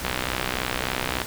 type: click train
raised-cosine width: 0.3 ms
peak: -8 dBFS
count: 75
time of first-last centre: 0.05-1.217 s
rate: 63.4 Hz
effects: added 60 Hz sine -42 dBFS peak until 1.26 s + pink hiss -33 dBFS RMS until 1.26 s